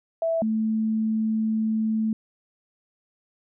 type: tone pair in turn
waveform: sine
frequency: 658 / 219.6 Hz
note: E5 / A3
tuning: -3 / -3 cents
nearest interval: octave + perfect fifth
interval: 1900 cents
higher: first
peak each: -21 dBFS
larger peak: neither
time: 0.22-0.42 / 0.42-2.13 s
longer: second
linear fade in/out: 2 ms
effects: none